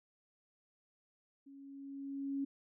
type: tone with level ramp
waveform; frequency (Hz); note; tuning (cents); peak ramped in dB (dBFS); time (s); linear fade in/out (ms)
sine; 276.3; C#4; -6; -53 to -33; 1.46-2.45; 10
effects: none